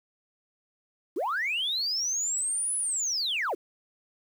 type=linear two-way sweep; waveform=sine; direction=up then down; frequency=277.2 to 10220 to 277.2 Hz; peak=-25 dBFS; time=1.16-3.55 s; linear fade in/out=10 ms; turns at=2.76 s; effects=tanh soft clip ceiling -23 dBFS + 9-bit